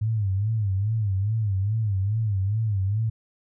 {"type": "tone with vibrato", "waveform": "sine", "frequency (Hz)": 103.4, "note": "G#2", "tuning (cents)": -7, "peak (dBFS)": -21, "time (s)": [0.01, 3.1], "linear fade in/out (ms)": 10, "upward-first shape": "sine", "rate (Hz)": 2.4, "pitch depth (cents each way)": 150, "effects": []}